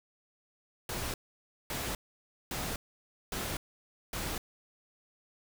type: noise bursts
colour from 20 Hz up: pink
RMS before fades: -36 dBFS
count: 5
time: 0.89-4.38 s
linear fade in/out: 2 ms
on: 250 ms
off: 560 ms
effects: none